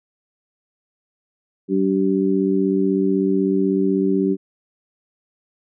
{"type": "harmonic tone", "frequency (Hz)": 96.1, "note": "G2", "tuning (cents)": -34, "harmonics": [2, 3, 4], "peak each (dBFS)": [-20, -20, -20], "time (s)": [1.68, 4.37], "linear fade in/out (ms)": 50, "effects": []}